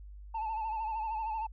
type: tone with vibrato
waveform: sine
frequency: 880 Hz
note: A5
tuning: in tune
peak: -30 dBFS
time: 0.34-1.47 s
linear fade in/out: 10 ms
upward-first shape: sine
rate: 13 Hz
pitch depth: 58 cents each way
effects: tanh soft clip ceiling -31 dBFS + added 50 Hz sine -45 dBFS peak until 1.52 s